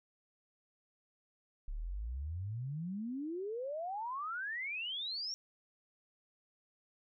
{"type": "exponential sweep", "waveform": "sine", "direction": "up", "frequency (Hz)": [33.49, 5660], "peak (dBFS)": -37, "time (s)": [1.68, 5.34], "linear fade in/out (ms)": 0, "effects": []}